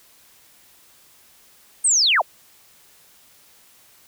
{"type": "linear sweep", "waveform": "sine", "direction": "down", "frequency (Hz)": [8870, 466.2], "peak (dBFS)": -14, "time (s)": [1.84, 2.22], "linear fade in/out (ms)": 10, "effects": ["white hiss -53 dBFS RMS until 4.07 s"]}